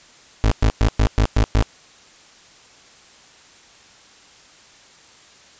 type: tone bursts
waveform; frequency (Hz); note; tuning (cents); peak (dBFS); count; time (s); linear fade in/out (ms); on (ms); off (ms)
30% pulse; 53.7; A1; -41; -10; 7; 0.44-1.625; 0; 75; 110
effects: white hiss -48 dBFS RMS until 5.59 s + resampled to 16000 Hz